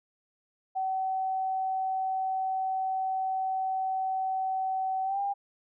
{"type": "tone with pitch glide", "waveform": "sine", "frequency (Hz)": [760, 799.6], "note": ["F#5", "G5"], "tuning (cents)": [46, 34], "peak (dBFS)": -27, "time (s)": [0.75, 5.34], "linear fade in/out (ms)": 20, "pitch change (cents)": 88, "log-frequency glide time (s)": [5.04, 5.2], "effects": []}